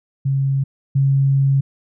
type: tone pair in turn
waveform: sine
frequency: 136.4 / 136.97 Hz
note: C#3 / C#3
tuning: -28 / -20 cents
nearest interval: unison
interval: 8 cents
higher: second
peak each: -15 / -12 dBFS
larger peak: second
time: 0.25-0.64 / 0.95-1.61 s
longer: second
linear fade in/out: 10 ms
effects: none